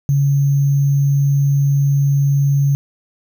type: tone with sample-and-hold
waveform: sine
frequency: 140.3 Hz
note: C#3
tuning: 21 cents sharp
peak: -11 dBFS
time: 0.09-2.75 s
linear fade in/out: 0 ms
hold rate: 6300 Hz
effects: none